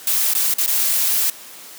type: noise with dropouts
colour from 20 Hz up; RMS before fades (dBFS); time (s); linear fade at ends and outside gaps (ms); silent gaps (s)
blue; -18; 0.07-1.3; 2; 0.336-0.35 / 0.539-0.583 / 0.663-0.677
effects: white hiss -39 dBFS RMS until 1.78 s + high-pass 200 Hz 12 dB/octave